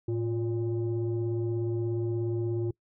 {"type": "tone pair together", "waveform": "sine", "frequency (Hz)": [111.1, 350.1], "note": ["A2", "F4"], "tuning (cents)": [17, 4], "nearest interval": "octave + minor sixth", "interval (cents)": 1987, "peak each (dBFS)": -28, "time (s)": [0.08, 2.71], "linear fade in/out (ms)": 5, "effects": ["noise-tail reverb RT60 0.1 s tail -24 dB re dry", "tanh soft clip ceiling -23 dBFS"]}